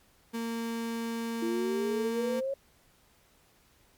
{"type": "tone", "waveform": "35% pulse", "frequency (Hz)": 230, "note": "A#3", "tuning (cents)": -23, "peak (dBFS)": -30, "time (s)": [0.33, 2.41], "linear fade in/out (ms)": 20}
{"type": "exponential sweep", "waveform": "sine", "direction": "up", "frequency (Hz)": [333.6, 554.4], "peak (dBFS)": -29, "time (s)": [1.42, 2.54], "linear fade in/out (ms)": 5}
{"effects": ["pink hiss -64 dBFS RMS until 3.97 s", "MP3 96 kbps"]}